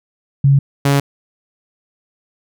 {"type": "tone pair in turn", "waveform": ["sine", "sawtooth"], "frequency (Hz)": [138.59, 140.36], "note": ["C#3", "C#3"], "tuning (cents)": [0, 22], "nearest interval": "unison", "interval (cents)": 22, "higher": "second", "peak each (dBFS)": -7, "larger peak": "neither", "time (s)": [[0.44, 0.59], [0.85, 1]], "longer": "neither", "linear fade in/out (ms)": 5, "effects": []}